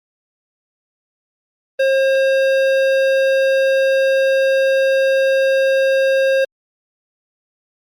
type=tone with hard clipping; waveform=sine; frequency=536 Hz; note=C5; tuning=42 cents sharp; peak=-14 dBFS; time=1.79-6.45 s; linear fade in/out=10 ms; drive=13 dB; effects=Opus 32 kbps